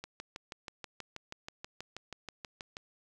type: click train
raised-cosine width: 0.2 ms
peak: -24 dBFS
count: 18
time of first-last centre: 0.04-2.769 s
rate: 6.23 Hz
effects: 11-bit